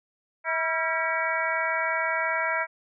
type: harmonic tone with a mistuned harmonic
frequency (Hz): 323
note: E4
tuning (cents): -35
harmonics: 2 / 3 / 4 / 5 / 6 / 7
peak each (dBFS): -31 / -31 / -31 / -31 / -31 / -31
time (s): 0.44-2.67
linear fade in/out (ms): 50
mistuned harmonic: 4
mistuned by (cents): +92
effects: none